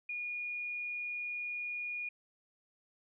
sine tone, 2440 Hz, D#7, 34 cents flat, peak -36 dBFS, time 0.09-2.09 s, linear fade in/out 5 ms, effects none

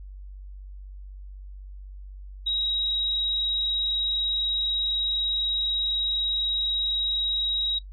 sine tone, 3819 Hz, A#7, 41 cents sharp, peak -23 dBFS, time 2.46-7.79 s, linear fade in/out 10 ms, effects noise-tail reverb RT60 0.1 s tail -19 dB re dry + added 48 Hz sine -38 dBFS peak until 7.92 s

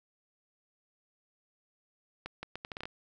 accelerating click train, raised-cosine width 0.3 ms, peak -23 dBFS, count 9, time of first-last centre 2.26-2.855 s, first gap 170 ms, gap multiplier 0.74, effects none

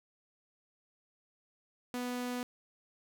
sawtooth tone, 246.9 Hz, B3, in tune, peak -31 dBFS, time 1.94-2.43 s, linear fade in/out 0 ms, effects none

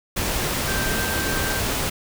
sine tone in noise, 1568 Hz, G6, in tune, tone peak -28 dBFS, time 0.67-1.6 s, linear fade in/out 10 ms, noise pink, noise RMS -24 dBFS, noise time 0.16-1.9 s, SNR -7 dB, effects none

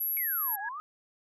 sine tone, 11620 Hz, F#9, 32 cents flat, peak -28 dBFS, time 0-0.56 s, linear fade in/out 10 ms
sine exponential two-way sweep, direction down then up, 2300 to 765 to 1281 Hz, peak -36 dBFS, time 0.17-0.8 s, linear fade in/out 0 ms, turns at 0.59 s
sine tone with exponential growth, 1661.2 Hz, G#6, in tune, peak -31 dBFS, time 0.25-0.69 s, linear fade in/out 5 ms, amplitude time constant 94 ms
effects none

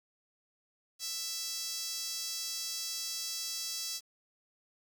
sawtooth tone with high-pass filter, 662 Hz, E5, 7 cents sharp, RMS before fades -38 dBFS, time 0.99-4.01 s, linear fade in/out 50 ms, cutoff 5100 Hz, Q 2.5, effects 9-bit

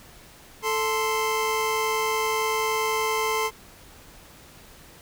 25% pulse tone pair together, 440 / 1043.5 Hz, A4 / C6, 0 / -5 cents, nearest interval octave + minor third, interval 1495 cents, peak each -22 dBFS, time 0.62-3.51 s, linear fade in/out 50 ms, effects pink hiss -49 dBFS RMS until 5.01 s

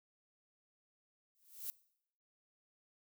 violet noise with exponential growth, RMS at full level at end -39 dBFS, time 1.35-1.7 s, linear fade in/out 0 ms, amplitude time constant 74 ms, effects noise-tail reverb RT60 0.7 s tail -21 dB re dry

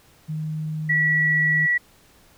sine tone with vibrato, 155.56 Hz, D#3, in tune, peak -25 dBFS, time 0.28-1.67 s, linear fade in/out 20 ms, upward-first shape sine, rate 20 Hz, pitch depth 13 cents each way
sine tone, 1940 Hz, B6, 31 cents flat, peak -17 dBFS, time 0.89-1.78 s, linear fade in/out 10 ms
effects pink hiss -55 dBFS RMS until 2.37 s

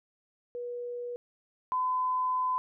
sine tone pair in turn, 484.5 / 1014.5 Hz, B4 / B5, -33 / +46 cents, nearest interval octave + minor second, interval 1279 cents, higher second, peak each -34 / -26 dBFS, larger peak second, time 0.55-1.16 / 1.72-2.58 s, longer second, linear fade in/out 0 ms, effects none

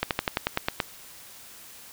slowing click train, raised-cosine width 0.3 ms, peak -7 dBFS, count 9, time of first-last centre 0.03-0.802 s, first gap 78 ms, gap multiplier 1.06, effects white hiss -47 dBFS RMS until 1.92 s

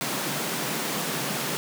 pink high-pass noise, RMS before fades -29 dBFS, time 0.01-1.57 s, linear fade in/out 0 ms, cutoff 130 Hz, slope 96 dB/octave, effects none

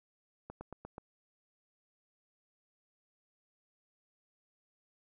slowing click train, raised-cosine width 1 ms, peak -30 dBFS, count 5, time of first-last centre 0.5-0.981 s, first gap 110 ms, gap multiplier 1.06, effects none

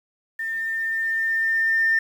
sine tone with level ramp, 1804 Hz, A6, 43 cents sharp, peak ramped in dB -25 to -15 dBFS, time 0.39-1.99 s, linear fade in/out 5 ms, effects tanh soft clip ceiling -12 dBFS + 8-bit

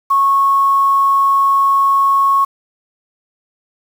sine tone with quantisation, 1100 Hz, C#6, 14 cents flat, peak -9 dBFS, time 0.1-2.45 s, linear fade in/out 10 ms, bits 6, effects none

